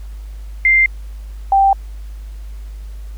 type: tone pair in turn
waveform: sine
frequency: 2093 / 784 Hz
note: C7 / G5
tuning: 0 / 0 cents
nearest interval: octave + perfect fourth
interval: 1700 cents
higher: first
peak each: -8 dBFS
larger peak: neither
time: 0.65-0.86 / 1.52-1.73 s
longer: neither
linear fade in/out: 2 ms
effects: added 51 Hz sine -27 dBFS peak until 3.17 s + pink hiss -50 dBFS RMS until 3.17 s